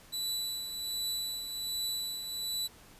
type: tone with tremolo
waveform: sawtooth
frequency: 3961 Hz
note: B7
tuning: 4 cents sharp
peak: -28 dBFS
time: 0.12-2.68 s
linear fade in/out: 20 ms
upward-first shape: triangle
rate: 1.3 Hz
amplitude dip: 55%
effects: pink hiss -56 dBFS RMS until 2.99 s + resampled to 32000 Hz